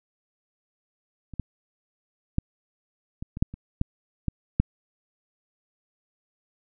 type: clicks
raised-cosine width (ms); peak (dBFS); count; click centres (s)
5; -27 / -16 / -10 / -21 / -22 / -7 / -25 / -10 / -13 / -6; 10; 1.337 / 1.397 / 2.384 / 3.225 / 3.371 / 3.425 / 3.54 / 3.814 / 4.283 / 4.6
effects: none